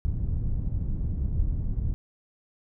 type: low-pass noise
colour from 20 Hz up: pink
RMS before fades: -27 dBFS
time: 0.05-1.94 s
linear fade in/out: 0 ms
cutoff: 110 Hz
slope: 12 dB/octave
effects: none